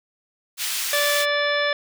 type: high-pass noise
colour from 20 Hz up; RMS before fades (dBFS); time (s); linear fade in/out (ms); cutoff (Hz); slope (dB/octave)
pink; -26; 0.57-1.26; 50; 2500; 12
type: harmonic tone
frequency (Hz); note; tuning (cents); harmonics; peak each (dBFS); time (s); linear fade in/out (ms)
582; D5; -16; 1 / 2 / 3 / 4 / 5 / 6 / 7 / 9; -23 / -29 / -24 / -30 / -38 / -28 / -36 / -34; 0.93-1.73; 2
effects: none

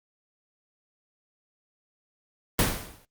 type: noise with exponential decay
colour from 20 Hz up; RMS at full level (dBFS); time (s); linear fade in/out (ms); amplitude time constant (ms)
pink; -19; 2.59-3.05; 1; 100
effects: Opus 24 kbps

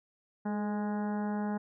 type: harmonic tone with a mistuned harmonic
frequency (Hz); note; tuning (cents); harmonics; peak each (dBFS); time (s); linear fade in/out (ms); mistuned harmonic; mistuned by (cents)
207.7; G#3; 0; 1 / 2 / 3 / 4 / 5 / 6 / 7 / 8 / 9; -31 / -42 / -44 / -40 / -48 / -55 / -49 / -53 / -58; 0.45-1.58; 10; 2; +35
effects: none

